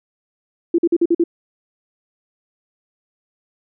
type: tone bursts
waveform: sine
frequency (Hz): 339.6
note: F4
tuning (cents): -48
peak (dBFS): -11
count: 6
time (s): 0.74-1.239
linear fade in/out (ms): 5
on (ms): 44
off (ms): 47
effects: none